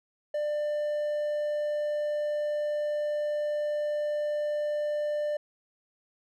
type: tone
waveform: triangle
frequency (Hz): 595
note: D5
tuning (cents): +22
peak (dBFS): -25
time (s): 0.34-5.37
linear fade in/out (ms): 5
effects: none